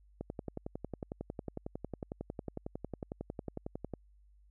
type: click train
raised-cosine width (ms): 2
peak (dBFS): -25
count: 42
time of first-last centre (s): 0.21-3.937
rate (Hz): 11
effects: added 50 Hz sine -60 dBFS peak until 4.5 s